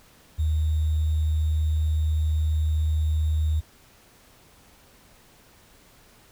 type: tone with sample-and-hold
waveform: sine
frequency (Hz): 77.78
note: D#2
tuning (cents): 0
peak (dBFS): -20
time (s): 0.38-3.61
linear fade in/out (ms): 20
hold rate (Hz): 3675
effects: pink hiss -55 dBFS RMS until 6.31 s